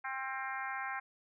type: harmonic tone with a mistuned harmonic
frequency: 264.8 Hz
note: C4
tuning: 21 cents sharp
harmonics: 3 / 4 / 5 / 6 / 7 / 8 / 9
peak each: -42 / -43 / -45 / -42 / -46 / -46 / -51 dBFS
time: 0.04-1 s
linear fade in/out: 10 ms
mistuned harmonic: 5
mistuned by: +23 cents
effects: none